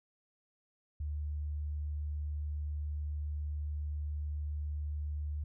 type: tone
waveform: sine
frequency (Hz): 74.4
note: D2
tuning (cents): +23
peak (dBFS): -34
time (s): 1-5.44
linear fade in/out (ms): 5
effects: none